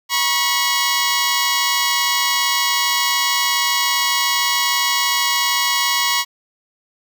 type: tone pair together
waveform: 10% pulse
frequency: 967 / 1099.8 Hz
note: B5 / C#6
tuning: -37 / -14 cents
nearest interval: major second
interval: 223 cents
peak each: -10 dBFS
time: 0.09-6.25 s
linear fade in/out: 50 ms
effects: none